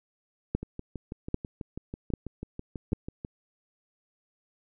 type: two click trains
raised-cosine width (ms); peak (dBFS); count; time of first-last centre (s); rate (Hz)
3; -23 / -13; 17 / 4; 0.63-3.249 / 0.55-2.931; 6.11 / 1.26
effects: none